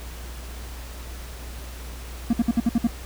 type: tone bursts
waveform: triangle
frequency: 233.2 Hz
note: A#3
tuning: 1 cent sharp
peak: -14 dBFS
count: 7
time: 2.3-2.872 s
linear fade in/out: 5 ms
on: 32 ms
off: 58 ms
effects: added 60 Hz sine -35 dBFS peak until 3.05 s + pink hiss -42 dBFS RMS until 3.05 s